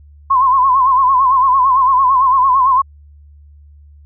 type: tone with vibrato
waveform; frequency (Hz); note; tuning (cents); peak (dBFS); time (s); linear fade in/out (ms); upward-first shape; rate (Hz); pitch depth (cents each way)
sine; 1046.5; C6; 0; -8; 0.3-2.82; 10; sine; 8.9; 91
effects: added 73 Hz sine -39 dBFS peak until 4.05 s